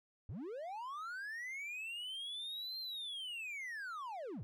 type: linear two-way sweep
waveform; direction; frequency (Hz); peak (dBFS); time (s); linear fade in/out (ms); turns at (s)
triangle; up then down; 74.8 to 4197 to 74.8; -40; 0.29-4.43; 0; 2.79
effects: none